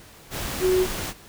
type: tone in noise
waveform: sine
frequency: 370 Hz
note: F#4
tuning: in tune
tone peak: -17 dBFS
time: 0.6-0.87 s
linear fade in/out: 50 ms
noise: pink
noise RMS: -30 dBFS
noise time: 0.3-1.14 s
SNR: +10 dB
effects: pink hiss -48 dBFS RMS until 1.28 s